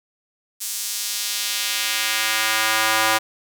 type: tone with high-pass filter sweep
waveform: square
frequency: 110 Hz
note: A2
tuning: in tune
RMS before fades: -22 dBFS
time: 0.6-3.19 s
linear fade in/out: 20 ms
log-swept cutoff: 7200 to 930 Hz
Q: 0.93
effects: none